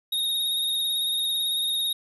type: tone with vibrato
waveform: square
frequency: 3729 Hz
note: A#7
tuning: in tune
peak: -24 dBFS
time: 0.12-1.93 s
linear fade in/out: 5 ms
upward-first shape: triangle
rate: 18 Hz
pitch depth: 38 cents each way
effects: 11-bit